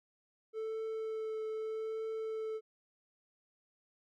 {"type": "tone with vibrato", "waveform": "triangle", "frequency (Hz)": 440, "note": "A4", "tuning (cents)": 0, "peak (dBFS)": -34, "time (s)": [0.53, 2.61], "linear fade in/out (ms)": 50, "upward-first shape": "triangle", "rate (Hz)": 0.81, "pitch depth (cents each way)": 13, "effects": []}